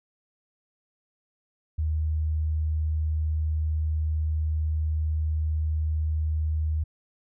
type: tone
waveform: sine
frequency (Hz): 77.78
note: D#2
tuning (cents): 0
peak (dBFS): -23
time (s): 1.78-6.84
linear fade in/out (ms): 10
effects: none